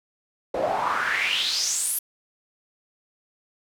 pink noise with band-pass filter sweep, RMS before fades -25 dBFS, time 0.54-1.99 s, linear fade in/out 5 ms, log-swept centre 500 to 12000 Hz, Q 5.3, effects none

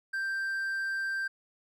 triangle tone, 1573 Hz, G6, 6 cents sharp, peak -28 dBFS, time 0.13-1.28 s, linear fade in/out 10 ms, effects none

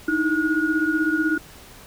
sine tone cluster, 306.5 / 322.5 / 1444 Hz, D#4 / E4 / F#6, -26 / -38 / -43 cents, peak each -23 dBFS, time 0.08-1.38 s, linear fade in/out 5 ms, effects pink hiss -45 dBFS RMS until 1.86 s

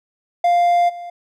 triangle tone with level steps, 698.5 Hz, F5, in tune, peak -10 / -27 dBFS, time 0.44-1.1 s, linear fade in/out 5 ms, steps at 0.88 s, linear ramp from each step 20 ms, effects none

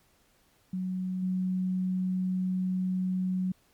sine tone with level steps, 185 Hz, F#3, in tune, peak -29 / -26 dBFS, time 0.73-3.52 s, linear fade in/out 5 ms, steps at 1.22 s, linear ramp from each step 10 ms, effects pink hiss -66 dBFS RMS until 3.73 s + MP3 96 kbps

